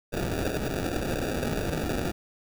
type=noise with sample-and-hold; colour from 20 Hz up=white; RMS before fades=-29 dBFS; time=0.12-2.12 s; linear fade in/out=20 ms; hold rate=1050 Hz; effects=none